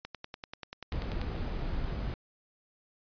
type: click train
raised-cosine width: 0.2 ms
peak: -22 dBFS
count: 13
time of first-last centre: 0.05-1.215 s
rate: 10.3 Hz
type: noise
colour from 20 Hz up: brown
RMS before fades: -34 dBFS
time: 0.92-2.14 s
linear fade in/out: 0 ms
effects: resampled to 11025 Hz